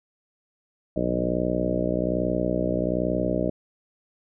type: harmonic tone with a mistuned harmonic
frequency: 61.2 Hz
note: B1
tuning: 15 cents flat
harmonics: 1 / 2 / 3 / 4 / 5 / 6 / 7 / 8 / 9 / 10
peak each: -34 / -35 / -29 / -32 / -29 / -33 / -34 / -34 / -31 / -29 dBFS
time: 0.96-3.5 s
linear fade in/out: 5 ms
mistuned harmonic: 2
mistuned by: +28 cents
effects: none